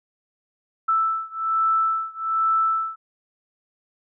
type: beating tone pair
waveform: sine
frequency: 1320 / 1321.2 Hz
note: E6 / E6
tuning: +2 / +4 cents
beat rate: 1.2 Hz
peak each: -22 / -23 dBFS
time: 0.88-2.96 s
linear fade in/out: 10 ms
effects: none